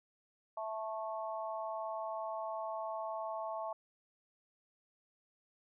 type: harmonic tone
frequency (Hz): 219.3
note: A3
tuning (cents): -6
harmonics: 3 / 4 / 5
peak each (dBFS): -40 / -42 / -44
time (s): 0.57-3.73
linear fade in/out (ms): 5
effects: none

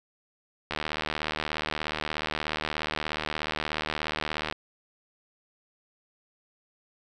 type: click train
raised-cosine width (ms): 0.3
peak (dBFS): -13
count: 294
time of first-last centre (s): 0.71-4.525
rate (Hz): 76.8
effects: none

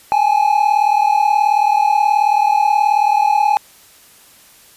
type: tone pair together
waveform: triangle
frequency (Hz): 816 / 854.6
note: G#5 / G#5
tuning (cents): -31 / +49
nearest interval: minor second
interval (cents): 80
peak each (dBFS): -12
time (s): 0.12-3.57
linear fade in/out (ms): 0
effects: white hiss -46 dBFS RMS until 4.76 s + resampled to 32000 Hz

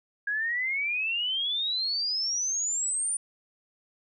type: exponential sweep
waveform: sine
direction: up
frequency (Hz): 1634 to 9397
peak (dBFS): -26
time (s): 0.27-3.17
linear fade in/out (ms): 5
effects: none

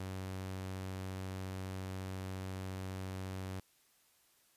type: tone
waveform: sawtooth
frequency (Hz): 94.4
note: F#2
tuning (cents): +35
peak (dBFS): -36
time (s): 0-3.6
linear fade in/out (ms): 5
effects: white hiss -70 dBFS RMS until 4.56 s + resampled to 32000 Hz

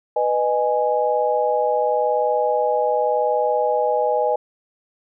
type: chord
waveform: sine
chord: G# minor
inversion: first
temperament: equal with one note detuned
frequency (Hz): 493.9 / 614.8 / 830.6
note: B4 / D#5 / G#5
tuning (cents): 0 / -21 / 0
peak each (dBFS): -21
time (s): 0.16-4.36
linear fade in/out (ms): 5
effects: none

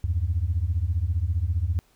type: beating tone pair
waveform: sine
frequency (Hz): 77.78 / 92.78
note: D#2 / F#2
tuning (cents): 0 / +5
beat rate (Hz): 15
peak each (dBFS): -24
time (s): 0.04-1.79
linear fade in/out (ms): 0
effects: tanh soft clip ceiling -15 dBFS + pink hiss -63 dBFS RMS until 1.95 s

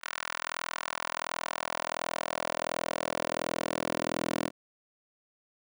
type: tone with high-pass filter sweep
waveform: 10% pulse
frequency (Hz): 41.4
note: E1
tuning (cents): +8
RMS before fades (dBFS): -34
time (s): 0.01-4.51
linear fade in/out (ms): 50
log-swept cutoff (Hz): 1400 to 330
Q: 1.5
effects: none

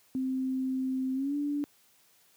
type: tone with pitch glide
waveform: sine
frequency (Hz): 261.1 to 289.7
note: C4 to D4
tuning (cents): -3 to -24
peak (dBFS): -28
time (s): 0.15-1.64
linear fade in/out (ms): 0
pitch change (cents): +179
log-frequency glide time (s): 1.14-1.35
effects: white hiss -64 dBFS RMS until 2.36 s + high-pass 80 Hz 12 dB/octave

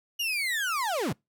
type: linear sweep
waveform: 35% pulse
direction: down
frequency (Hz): 2902 to 95.4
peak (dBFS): -25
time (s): 0.19-1.13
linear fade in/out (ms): 10
effects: noise-tail reverb RT60 0.2 s tail -26 dB re dry

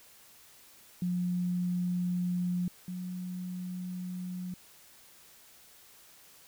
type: tone pair in turn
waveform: sine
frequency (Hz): 178.5 / 181.2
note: F3 / F#3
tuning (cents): +38 / -36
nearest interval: unison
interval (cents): 26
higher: second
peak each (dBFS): -28 / -35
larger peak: first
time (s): 1.02-2.68 / 2.88-4.54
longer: neither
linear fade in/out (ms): 2
effects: white hiss -57 dBFS RMS until 6.47 s

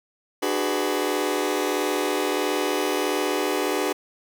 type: chord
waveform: sawtooth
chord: G# half-diminished seventh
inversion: second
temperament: just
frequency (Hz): 299 / 373.8 / 415.3 / 498.4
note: D4 / F#4 / G#4 / B4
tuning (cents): +31 / +18 / 0 / +16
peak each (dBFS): -24 / -23 / -24 / -25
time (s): 0.42-3.93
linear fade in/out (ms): 10
effects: none

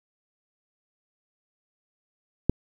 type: click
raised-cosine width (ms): 3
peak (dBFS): -6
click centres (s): 2.496
effects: 8-bit

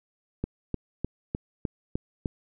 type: click train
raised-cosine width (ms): 3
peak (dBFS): -15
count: 7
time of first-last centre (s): 0.44-2.258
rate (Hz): 3.3
effects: none

